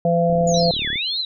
harmonic tone, 170.2 Hz, F3, 44 cents flat, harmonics 1 / 3 / 4, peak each -19 / -19 / -19 dBFS, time 0.05-0.71 s, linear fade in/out 2 ms
click train, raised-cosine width 3 ms, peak -21 dBFS, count 25, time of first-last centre 0.3-0.958 s, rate 36.5 Hz
sine linear two-way sweep, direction down then up, 7040 to 1573 to 4257 Hz, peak -25 dBFS, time 0.47-1.22 s, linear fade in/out 5 ms, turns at 0.89 s
sine tone with vibrato, 3800 Hz, A#7, 33 cents sharp, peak -23 dBFS, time 0.54-1.25 s, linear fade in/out 2 ms, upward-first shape sine, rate 2.1 Hz, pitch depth 200 cents each way
effects none

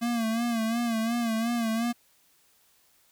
square tone with vibrato, 230 Hz, A#3, 23 cents flat, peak -26 dBFS, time 0.01-1.93 s, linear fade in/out 20 ms, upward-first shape sine, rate 2.8 Hz, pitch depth 67 cents each way, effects white hiss -64 dBFS RMS until 3.11 s

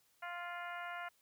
harmonic tone with a mistuned harmonic, 349.2 Hz, F4, in tune, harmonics 2 / 3 / 4 / 5 / 6 / 7 / 8, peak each -46 / -49 / -46 / -51 / -51 / -57 / -58 dBFS, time 0.22-1.09 s, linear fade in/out 10 ms, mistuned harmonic 8, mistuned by +43 cents, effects white hiss -73 dBFS RMS until 1.21 s

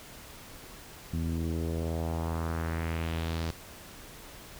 sawtooth tone with low-pass filter sweep, 82 Hz, E2, 9 cents flat, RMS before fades -32 dBFS, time 1.13-3.51 s, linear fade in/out 5 ms, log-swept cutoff 210 to 5300 Hz, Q 2, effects pink hiss -48 dBFS RMS until 4.59 s

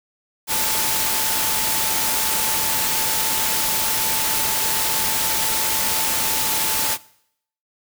sine tone in noise, 880 Hz, A5, in tune, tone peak -30 dBFS, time 0.47-6.98 s, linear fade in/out 50 ms, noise white, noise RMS -21 dBFS, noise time 0.47-6.98 s, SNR -12 dB, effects noise-tail reverb RT60 0.7 s tail -21 dB re dry

